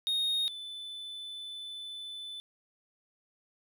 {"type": "tone pair in turn", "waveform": "triangle", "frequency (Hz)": [3716, 3507], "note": ["A#7", "A7"], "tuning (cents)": [-6, -6], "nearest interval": "minor second", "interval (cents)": 100, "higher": "first", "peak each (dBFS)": [-26, -38], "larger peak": "first", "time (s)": [[0.07, 0.48], [0.48, 2.4]], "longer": "second", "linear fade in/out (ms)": 0, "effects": []}